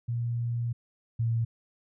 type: tone pair in turn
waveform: sine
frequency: 118.4 / 115.16 Hz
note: A#2 / A#2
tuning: +27 / -21 cents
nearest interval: unison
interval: 48 cents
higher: first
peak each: -27 / -24 dBFS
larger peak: second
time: 0.08-0.73 / 1.19-1.45 s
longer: first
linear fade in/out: 10 ms
effects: none